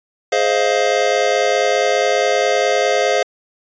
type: chord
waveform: square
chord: F minor seventh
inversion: first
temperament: just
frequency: 419.1 / 523.8 / 628.6 / 698.5 Hz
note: Ab4 / C5 / Eb5 / F5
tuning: +16 / +2 / +18 / 0 cents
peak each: -21 / -19 / -21 / -20 dBFS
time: 0.32-3.23 s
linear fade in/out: 5 ms
effects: resampled to 16000 Hz